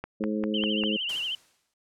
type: click train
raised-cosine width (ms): 0.5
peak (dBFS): -19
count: 5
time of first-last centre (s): 0.04-0.837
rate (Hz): 5.02
type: harmonic tone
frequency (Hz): 106.7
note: G#2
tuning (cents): +47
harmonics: 2 / 3 / 4 / 5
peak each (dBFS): -28 / -32 / -34 / -36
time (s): 0.2-0.97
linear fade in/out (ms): 10
type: tone with vibrato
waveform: sine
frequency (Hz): 2940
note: F#7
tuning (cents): -12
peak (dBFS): -28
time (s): 0.54-1.35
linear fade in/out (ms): 2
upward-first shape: triangle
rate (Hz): 13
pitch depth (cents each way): 140
type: noise with exponential decay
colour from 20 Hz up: white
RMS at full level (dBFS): -38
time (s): 1.09-1.74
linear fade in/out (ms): 5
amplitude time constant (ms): 140
effects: low-pass 9000 Hz 12 dB/octave